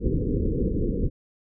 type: low-pass noise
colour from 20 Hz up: pink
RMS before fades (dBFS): -24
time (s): 0-1.1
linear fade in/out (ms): 50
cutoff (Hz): 500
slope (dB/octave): 96
effects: none